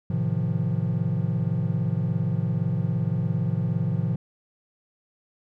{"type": "chord", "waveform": "triangle", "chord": "F dominant seventh", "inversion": "first", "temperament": "just", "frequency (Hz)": [109.13, 130.96, 157.15, 174.61], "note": ["A2", "C3", "Eb3", "F3"], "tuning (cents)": [-14, 2, 18, 0], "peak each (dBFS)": -26, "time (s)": [0.1, 4.16], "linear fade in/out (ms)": 5, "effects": []}